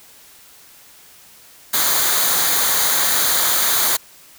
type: noise with comb filter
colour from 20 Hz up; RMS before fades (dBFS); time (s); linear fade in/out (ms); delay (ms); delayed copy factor
white; -17; 1.73-3.97; 10; 0.37; -0.6
effects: white hiss -46 dBFS RMS until 4.38 s